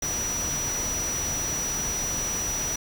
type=tone in noise; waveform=sine; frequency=5860 Hz; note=F#8; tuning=18 cents flat; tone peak=-27 dBFS; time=0.02-2.76 s; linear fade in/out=5 ms; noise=pink; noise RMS=-33 dBFS; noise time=0.02-2.76 s; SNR=+3 dB; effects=none